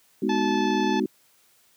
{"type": "chord", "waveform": "sine", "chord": "G# minor seventh", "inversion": "none", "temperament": "just", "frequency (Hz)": [207.7, 249.2, 311.5, 373.8], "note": ["G#3", "B3", "D#4", "F#4"], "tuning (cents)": [0, 16, 2, 18], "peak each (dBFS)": -27, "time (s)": [0.22, 1.06], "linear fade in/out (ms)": 5}
{"type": "harmonic tone", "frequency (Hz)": 869, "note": "A5", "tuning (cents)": -22, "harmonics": [1, 2, 3, 4, 5, 6, 7], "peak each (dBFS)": [-27, -34, -37, -37, -43, -46, -46], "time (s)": [0.29, 1], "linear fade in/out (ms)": 5}
{"effects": ["white hiss -61 dBFS RMS until 1.76 s", "high-pass 100 Hz 12 dB/octave"]}